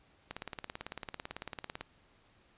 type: click train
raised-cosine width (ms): 0.3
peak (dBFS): -23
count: 28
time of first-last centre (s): 0.31-1.81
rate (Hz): 18
effects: pink hiss -66 dBFS RMS until 2.57 s + resampled to 8000 Hz